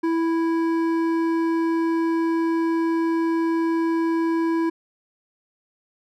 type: tone with hard clipping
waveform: triangle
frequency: 329.8 Hz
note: E4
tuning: 1 cent sharp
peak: -21 dBFS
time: 0.03-4.7 s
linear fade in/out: 10 ms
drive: 14 dB
effects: none